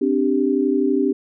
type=chord; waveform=sine; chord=C suspended second; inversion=none; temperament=equal; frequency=261.6 / 293.7 / 392 Hz; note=C4 / D4 / G4; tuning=0 / 0 / 0 cents; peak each=-20 dBFS; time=0.01-1.13 s; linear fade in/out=10 ms; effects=none